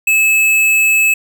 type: tone with hard clipping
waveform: triangle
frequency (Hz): 2600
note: E7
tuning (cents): -24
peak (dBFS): -10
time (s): 0.07-1.14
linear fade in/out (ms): 5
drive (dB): 18
effects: none